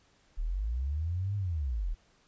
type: linear two-way sweep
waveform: sine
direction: up then down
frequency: 34.2 to 103.3 to 34.2 Hz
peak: -29 dBFS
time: 0.37-1.95 s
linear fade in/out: 20 ms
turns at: 1.36 s
effects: pink hiss -66 dBFS RMS until 2.27 s + resampled to 16000 Hz